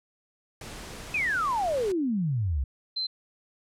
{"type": "noise", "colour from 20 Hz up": "pink", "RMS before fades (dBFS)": -41, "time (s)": [0.61, 1.92], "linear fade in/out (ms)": 2}
{"type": "exponential sweep", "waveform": "sine", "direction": "down", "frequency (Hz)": [2600, 61.74], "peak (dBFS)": -24, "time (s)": [1.14, 2.64], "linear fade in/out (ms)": 5}
{"type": "tone", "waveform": "sine", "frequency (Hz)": 4091, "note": "C8", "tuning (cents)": -40, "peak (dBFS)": -27, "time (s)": [2.96, 3.07], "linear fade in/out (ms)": 10}
{"effects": ["low-pass 10000 Hz 12 dB/octave"]}